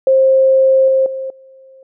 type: tone with level steps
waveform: sine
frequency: 530 Hz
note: C5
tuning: 22 cents sharp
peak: -7 / -9 / -20 / -39 dBFS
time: 0.07-1.83 s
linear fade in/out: 2 ms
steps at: 0.88 / 1.06 / 1.3 s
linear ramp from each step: 2 ms
effects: none